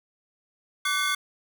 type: tone cluster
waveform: square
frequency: 1159 / 1508 / 2139 / 3429 Hz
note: D6 / F#6 / C7 / A7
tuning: -23 / +32 / +38 / -45 cents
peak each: -30 dBFS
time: 0.85-1.15 s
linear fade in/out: 5 ms
effects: none